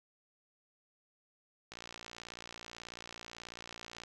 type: click train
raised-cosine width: 0.2 ms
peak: -28 dBFS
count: 136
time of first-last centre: 1.72-4.036 s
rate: 58.3 Hz
effects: none